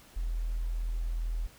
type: tone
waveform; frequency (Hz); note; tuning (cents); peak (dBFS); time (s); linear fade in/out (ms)
sine; 41.2; E1; 0; -29; 0.16-1.47; 10
effects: pink hiss -56 dBFS RMS until 1.58 s